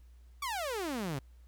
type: exponential sweep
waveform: sawtooth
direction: down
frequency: 1174.7 to 127.2 Hz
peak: -30 dBFS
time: 0.42-1.19 s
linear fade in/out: 5 ms
effects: added 60 Hz sine -53 dBFS peak until 1.47 s + pink hiss -73 dBFS RMS until 1.47 s